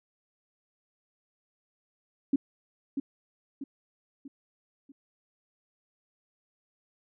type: tone with echo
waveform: sine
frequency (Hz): 276.2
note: C#4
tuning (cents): -6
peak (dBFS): -20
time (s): 2.33-2.36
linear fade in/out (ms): 5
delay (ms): 640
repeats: 4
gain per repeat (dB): -7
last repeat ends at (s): 4.92
effects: none